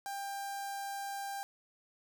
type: tone with notch filter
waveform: sawtooth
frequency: 794 Hz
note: G5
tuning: 22 cents sharp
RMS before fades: -40 dBFS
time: 0.06-1.43 s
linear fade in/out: 0 ms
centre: 2700 Hz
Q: 0.99
effects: none